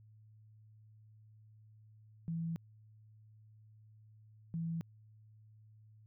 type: tone bursts at uneven times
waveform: sine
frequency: 165.5 Hz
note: E3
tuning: 7 cents sharp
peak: -35 dBFS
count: 2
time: 2.28-2.56 / 4.54-4.81 s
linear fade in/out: 0 ms
effects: added 108 Hz sine -58 dBFS peak until 6.06 s